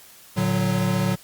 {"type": "chord", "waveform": "square", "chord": "Bb augmented", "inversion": "none", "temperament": "equal with one note detuned", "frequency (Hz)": [114.01, 146.83, 185], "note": ["Bb2", "D3", "F#3"], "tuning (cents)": [-38, 0, 0], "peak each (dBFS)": [-26, -27, -23], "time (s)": [0.36, 1.16], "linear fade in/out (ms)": 20, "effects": ["white hiss -48 dBFS RMS until 1.23 s", "Opus 48 kbps"]}